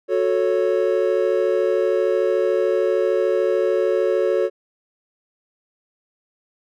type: chord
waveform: triangle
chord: F# minor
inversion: none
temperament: equal with one note detuned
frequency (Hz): 366.6 / 440 / 554.4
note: F#4 / A4 / C#5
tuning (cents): -16 / 0 / 0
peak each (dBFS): -19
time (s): 0.08-4.5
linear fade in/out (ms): 50
effects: none